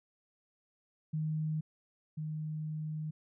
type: tone pair in turn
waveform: sine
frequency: 155.56 / 154.66 Hz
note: D#3 / D#3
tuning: 0 / -10 cents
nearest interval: unison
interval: 10 cents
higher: first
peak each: -31 / -35 dBFS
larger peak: first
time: 1.13-1.61 / 2.17-3.11 s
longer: second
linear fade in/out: 10 ms
effects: none